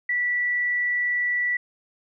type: tone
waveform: sine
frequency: 1958 Hz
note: B6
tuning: 15 cents flat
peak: -21 dBFS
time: 0.09-1.57 s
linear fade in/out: 5 ms
effects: none